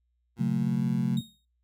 20% pulse tone with pitch glide, 117.9 to 123.55 Hz, A#2 to B2, +20 to +1 cents, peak -36 dBFS, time 0.36-1.19 s, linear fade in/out 50 ms, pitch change +81 cents, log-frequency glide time 0.51-0.83 s
sine chord, F# minor, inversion second, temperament equal with one note detuned, 138.59 / 185 / 224.1 Hz, C#3 / F#3 / A3, 0 / 0 / +32 cents, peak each -28 dBFS, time 0.39-1.21 s, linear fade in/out 10 ms
40% pulse tone with exponential decay, 3729 Hz, A#7, in tune, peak -36 dBFS, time 1.17-1.45 s, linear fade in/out 2 ms, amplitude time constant 59 ms
effects noise-tail reverb RT60 0.3 s tail -20 dB re dry + added 60 Hz sine -70 dBFS peak until 1.63 s

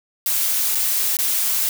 blue noise with dropouts, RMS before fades -20 dBFS, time 0.26-1.69 s, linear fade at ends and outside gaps 1 ms, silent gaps 0.749-0.753 / 1.169-1.188 s, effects none

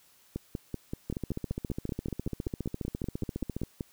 two click trains, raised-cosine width 3 ms, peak -20 / -20 dBFS, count 19 / 38, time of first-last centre 0.36-3.808 / 1.1-3.634 s, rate 5.22 / 14.6 Hz, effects white hiss -62 dBFS RMS until 3.92 s

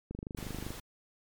click train, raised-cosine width 3 ms, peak -26 dBFS, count 16, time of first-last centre 0.11-0.705 s, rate 25.2 Hz
pink noise, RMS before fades -45 dBFS, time 0.37-0.8 s, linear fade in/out 5 ms
effects MP3 96 kbps

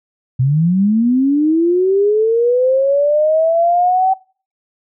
sine linear sweep, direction up, 123.47 to 768 Hz, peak -10 dBFS, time 0.39-4.14 s, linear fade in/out 10 ms, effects noise-tail reverb RT60 0.4 s tail -23 dB re dry

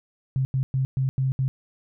sine tone bursts at uneven times, 132.5 Hz, C3, 22 cents sharp, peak -20 dBFS, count 6, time 0.36-0.45 / 0.54-0.63 / 0.74-0.85 / 0.97-1.09 / 1.18-1.32 / 1.39-1.48 s, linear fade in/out 0 ms, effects none

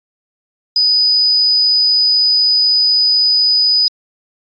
sine tone, 4978 Hz, D#8, in tune, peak -9 dBFS, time 0.76-3.88 s, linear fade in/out 2 ms, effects AAC 64 kbps

